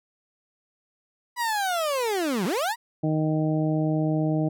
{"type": "linear two-way sweep", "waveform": "30% pulse", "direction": "down then up", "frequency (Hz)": [987.8, 166.9, 987.8], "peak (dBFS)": -21, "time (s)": [1.36, 2.76], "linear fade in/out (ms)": 50, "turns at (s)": 2.45}
{"type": "harmonic tone", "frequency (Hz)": 155.56, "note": "D#3", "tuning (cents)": 0, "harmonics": [1, 2, 3, 4, 5], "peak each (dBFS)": [-24, -25, -35, -31, -37], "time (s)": [3.03, 4.49], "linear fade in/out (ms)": 10}
{"effects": []}